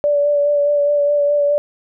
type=tone with vibrato; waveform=sine; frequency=580 Hz; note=D5; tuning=22 cents flat; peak=-12 dBFS; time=0.04-1.58 s; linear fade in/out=0 ms; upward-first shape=sine; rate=4.8 Hz; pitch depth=19 cents each way; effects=none